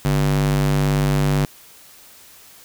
square tone with high-pass filter, 49 Hz, G1, in tune, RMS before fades -18 dBFS, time 0.05-1.45 s, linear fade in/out 0 ms, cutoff 110 Hz, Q 2.3, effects white hiss -46 dBFS RMS until 2.64 s

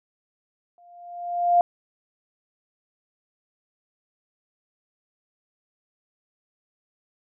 sine tone with exponential growth, 700 Hz, F5, 4 cents sharp, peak -12 dBFS, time 0.78-1.61 s, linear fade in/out 1 ms, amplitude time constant 180 ms, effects none

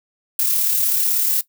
violet noise with amplitude modulation, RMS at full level -17 dBFS, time 0.39-1.41 s, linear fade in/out 2 ms, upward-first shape sine, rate 36.3 Hz, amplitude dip 30%, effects noise-tail reverb RT60 0.1 s tail -17 dB re dry

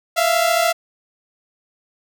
sawtooth tone pair together, 659.3 / 693.3 Hz, E5 / F5, 0 / -13 cents, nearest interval minor second, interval 87 cents, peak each -14 dBFS, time 0.16-0.73 s, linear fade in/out 20 ms, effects none

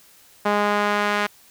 sawtooth tone with band-pass filter sweep, 206.5 Hz, G#3, 10 cents flat, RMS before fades -21 dBFS, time 0.45-1.27 s, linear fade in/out 10 ms, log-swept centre 950 to 1700 Hz, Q 1, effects white hiss -52 dBFS RMS until 1.5 s

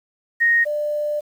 sine tone pair in turn, 1864.7 / 594.9 Hz, A#6 / D5, 0 / +22 cents, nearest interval octave + minor sixth, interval 1978 cents, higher first, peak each -13 / -20 dBFS, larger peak first, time 0.4-0.65 / 0.65-1.21 s, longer second, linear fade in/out 20 ms, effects 8-bit

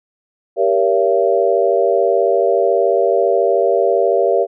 sine chord, G diminished seventh, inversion none, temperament just, 392 / 470.4 / 564.5 / 677.4 Hz, G4 / Bb4 / Db5 / Fb5, 0 / +16 / +31 / +47 cents, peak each -17 dBFS, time 0.56-4.47 s, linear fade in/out 50 ms, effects none

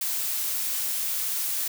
blue noise, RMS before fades -28 dBFS, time 0.01-1.68 s, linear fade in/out 5 ms, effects none

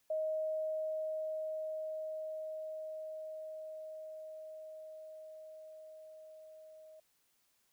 sine tone with level ramp, 627 Hz, D#5, 13 cents sharp, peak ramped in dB -32 to -53 dBFS, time 0.1-7 s, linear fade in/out 5 ms, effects white hiss -75 dBFS RMS until 7.72 s

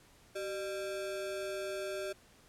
square ring-modulated tone, 493.9 Hz, B4, in tune, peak -34 dBFS, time 0.35-2.13 s, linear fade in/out 10 ms, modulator 111 Hz, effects pink hiss -62 dBFS RMS until 2.48 s + low-pass 12000 Hz 12 dB/octave

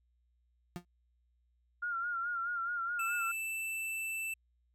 35% pulse tone with exponential decay, 175.6 Hz, F3, 10 cents sharp, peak -33 dBFS, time 0.76-0.85 s, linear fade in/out 0 ms, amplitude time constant 19 ms
sine tone with vibrato, 1396.9 Hz, F6, in tune, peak -33 dBFS, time 1.82-3.32 s, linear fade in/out 10 ms, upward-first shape sine, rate 4.7 Hz, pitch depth 56 cents each way
square tone with pitch glide, 2637 to 2654 Hz, E7 to E7, 0 to +11 cents, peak -36 dBFS, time 2.99-4.34 s, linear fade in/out 5 ms, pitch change +11 cents, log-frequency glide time 3.2-3.56 s
effects added 60 Hz sine -70 dBFS peak until 4.74 s

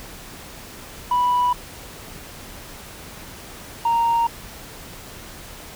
sine tone pair in turn, 984 / 929.1 Hz, B5 / A#5, -7 / -6 cents, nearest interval minor second, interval 99 cents, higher first, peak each -14 dBFS, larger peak neither, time 1.11-1.53 / 3.85-4.27 s, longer neither, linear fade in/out 5 ms, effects tanh soft clip ceiling -14 dBFS + pink hiss -39 dBFS RMS until 5.75 s

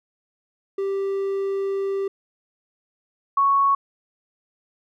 triangle / sine tone pair in turn, 392 / 1108.7 Hz, G4 / C#6, 0 / 0 cents, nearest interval octave + tritone, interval 1800 cents, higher second, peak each -20 / -15 dBFS, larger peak second, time 0.78-2.08 / 3.37-3.75 s, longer first, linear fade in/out 5 ms, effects none

